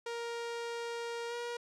sawtooth tone with pitch glide, 468.5 to 476.7 Hz, A#4 to A#4, +9 to +39 cents, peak -33 dBFS, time 0.06-1.57 s, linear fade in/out 5 ms, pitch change +30 cents, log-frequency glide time 1.28-1.34 s, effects low-pass 7000 Hz 12 dB/octave

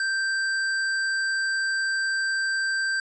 sine tone with hard clipping, 1568 Hz, G6, in tune, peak -25 dBFS, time 0-3 s, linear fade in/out 2 ms, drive 14 dB, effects resampled to 22050 Hz

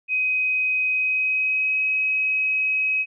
sine tone with pitch glide, 2518 to 2543 Hz, D#7 to D#7, +20 to +37 cents, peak -19 dBFS, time 0.08-3.06 s, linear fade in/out 50 ms, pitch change +17 cents, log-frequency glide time 0.89-1.8 s, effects none

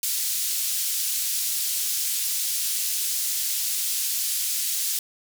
white band-pass noise, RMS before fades -26 dBFS, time 0.03-4.99 s, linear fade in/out 2 ms, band 4000 to 16000 Hz, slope 12 dB/octave, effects none

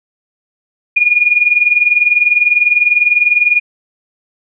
sine tone with tremolo, 2437 Hz, D#7, 37 cents flat, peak -4 dBFS, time 0.96-3.6 s, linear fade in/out 10 ms, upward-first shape triangle, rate 20 Hz, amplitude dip 85%, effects none

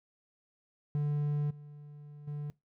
triangle tone with level steps, 147 Hz, D3, 2 cents sharp, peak -26 / -44 / -33 dBFS, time 0.95-2.5 s, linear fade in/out 0 ms, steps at 1.5 / 2.27 s, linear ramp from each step 10 ms, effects noise-tail reverb RT60 0.2 s tail -22 dB re dry

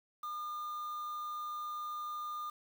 triangle tone with quantisation, 1211 Hz, D#6, 47 cents flat, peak -36 dBFS, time 0.23-2.5 s, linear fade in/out 5 ms, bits 9, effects none

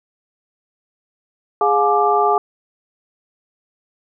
sine tone cluster, 414.3 / 712 / 849 / 1181 Hz, G#4 / F5 / G#5 / D6, -4 / +33 / +38 / +9 cents, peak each -18 dBFS, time 1.61-2.38 s, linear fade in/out 2 ms, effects none

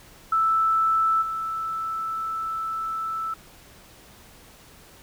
sine tone with level steps, 1318.5 Hz, E6, in tune, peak -18 / -26 dBFS, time 0.32-3.34 s, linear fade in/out 5 ms, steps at 1.21 s, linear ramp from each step 20 ms, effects pink hiss -50 dBFS RMS until 5.02 s

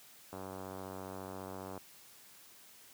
click train, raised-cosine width 1 ms, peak -30 dBFS, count 138, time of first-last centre 0.33-1.777 s, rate 94.7 Hz, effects white hiss -58 dBFS RMS until 2.93 s + high-pass 80 Hz 12 dB/octave

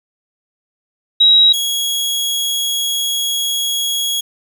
sine / sawtooth tone pair in turn, 3843 / 3322 Hz, B7 / G#7, -48 / 0 cents, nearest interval minor third, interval 252 cents, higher first, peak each -6 / -13 dBFS, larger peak first, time 1.2-1.53 / 1.53-4.21 s, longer second, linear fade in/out 10 ms, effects 7-bit

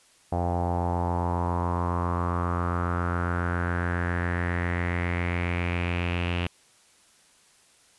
sawtooth tone with low-pass filter sweep, 87.31 Hz, F2, in tune, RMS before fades -27 dBFS, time 0.32-6.47 s, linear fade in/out 5 ms, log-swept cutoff 750 to 2800 Hz, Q 5.1, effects white hiss -59 dBFS RMS until 7.98 s + resampled to 24000 Hz

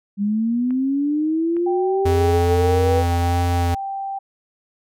sine linear sweep, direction up, 197.7 to 493.9 Hz, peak -17 dBFS, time 0.17-3.04 s, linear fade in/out 50 ms
clicks, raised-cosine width 0.5 ms, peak -27 dBFS, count 5, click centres 0.707 / 1.567 / 2.172 / 2.484 / 2.966 s
sine tone, 784 Hz, G5, in tune, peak -24 dBFS, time 1.66-4.19 s, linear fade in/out 10 ms
square tone with vibrato, 86.9 Hz, F2, 8 cents flat, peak -18 dBFS, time 2.05-3.75 s, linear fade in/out 10 ms, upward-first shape sine, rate 1.6 Hz, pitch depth 17 cents each way
effects none

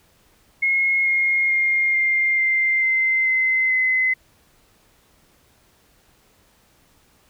sine tone with pitch steps, 2160 / 2143 / 2125 / 2108 / 2091 / 2074 / 2058 / 2041 Hz, C#7 / C7 / C7 / C7 / C7 / C7 / C7 / C7, -45 / +41 / +26 / +12 / -2 / -16 / -29 / -44 cents, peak -16 dBFS, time 0.62-4.14 s, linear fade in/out 10 ms, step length 440 ms, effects pink hiss -58 dBFS RMS until 7.29 s

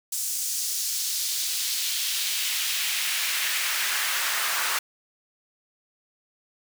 pink noise with high-pass filter sweep, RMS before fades -27 dBFS, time 0.12-4.79 s, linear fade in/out 5 ms, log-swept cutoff 7100 to 1200 Hz, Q 1.3, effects none

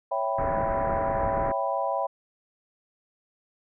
sine chord, C# half-diminished seventh, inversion none, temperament equal, 554.4 / 659.3 / 784 / 987.8 Hz, C#5 / E5 / G5 / B5, 0 / 0 / 0 / 0 cents, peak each -30 dBFS, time 0.11-2.07 s, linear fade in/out 10 ms
pink low-pass noise, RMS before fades -32 dBFS, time 0.38-1.52 s, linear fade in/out 5 ms, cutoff 1900 Hz, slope 48 dB/octave
effects none

